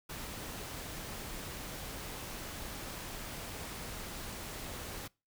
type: noise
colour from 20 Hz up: pink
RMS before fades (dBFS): -43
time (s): 0.09-5.08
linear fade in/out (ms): 10
effects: noise-tail reverb RT60 0.3 s tail -25 dB re dry

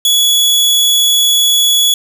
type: tone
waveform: sawtooth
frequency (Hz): 3387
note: G#7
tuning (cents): +33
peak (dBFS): -5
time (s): 0.05-1.94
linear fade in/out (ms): 2
effects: none

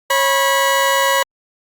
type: tone pair together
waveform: 20% pulse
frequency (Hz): 547 / 974.6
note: C#5 / B5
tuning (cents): -23 / -23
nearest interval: minor seventh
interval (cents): 1000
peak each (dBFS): -11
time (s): 0.1-1.23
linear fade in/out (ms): 5
effects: Opus 48 kbps

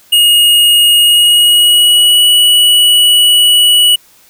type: tone with pitch glide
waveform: square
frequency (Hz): 2869 to 2938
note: F7 to F#7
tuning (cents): +46 to -13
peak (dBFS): -5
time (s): 0.12-3.96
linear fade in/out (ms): 10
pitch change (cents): +41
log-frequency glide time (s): 1-2.25
effects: white hiss -45 dBFS RMS until 4.29 s

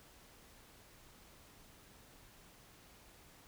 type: silence
effects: pink hiss -61 dBFS RMS until 3.47 s

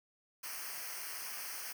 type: noise with comb filter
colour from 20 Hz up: white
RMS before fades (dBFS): -43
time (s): 0.43-1.73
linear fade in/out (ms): 10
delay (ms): 0.27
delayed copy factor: -0.9
effects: none

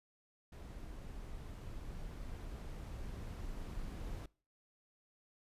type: noise with level ramp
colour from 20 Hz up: brown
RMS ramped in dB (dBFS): -48 to -43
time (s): 0.52-4.26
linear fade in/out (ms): 5
effects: noise-tail reverb RT60 0.4 s tail -23 dB re dry + resampled to 32000 Hz

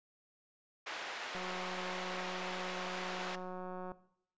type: band-pass noise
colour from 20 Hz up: white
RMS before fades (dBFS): -43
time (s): 0.86-3.36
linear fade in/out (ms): 10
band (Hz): 480 to 2500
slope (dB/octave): 12
type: click train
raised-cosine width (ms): 1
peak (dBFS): -31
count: 471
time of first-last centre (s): 1.35-3.918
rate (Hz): 183
effects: noise-tail reverb RT60 0.7 s tail -17 dB re dry + resampled to 16000 Hz

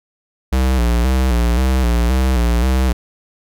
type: tone with vibrato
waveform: square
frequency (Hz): 61.74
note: B1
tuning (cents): 0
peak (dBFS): -13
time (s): 0.52-2.93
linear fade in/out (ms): 10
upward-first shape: square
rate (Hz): 1.9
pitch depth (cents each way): 82
effects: none

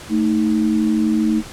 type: tone pair together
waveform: sine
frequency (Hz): 221.5 / 313.5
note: A3 / D#4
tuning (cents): +12 / +13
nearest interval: tritone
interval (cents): 601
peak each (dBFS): -16 / -18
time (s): 0.09-1.43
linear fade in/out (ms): 50
effects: pink hiss -36 dBFS RMS until 1.52 s + low-pass 10000 Hz 12 dB/octave

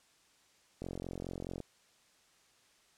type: click train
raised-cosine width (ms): 2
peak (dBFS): -27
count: 36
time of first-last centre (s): 0.82-1.603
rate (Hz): 44.7
effects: white hiss -67 dBFS RMS until 2.97 s + low-pass 8000 Hz 12 dB/octave

